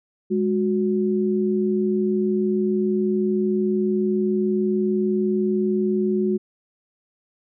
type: tone pair together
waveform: sine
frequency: 206.9 / 366.7 Hz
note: G#3 / F#4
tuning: -6 / -15 cents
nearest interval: minor seventh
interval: 991 cents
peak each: -21 dBFS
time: 0.3-6.38 s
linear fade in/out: 20 ms
effects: none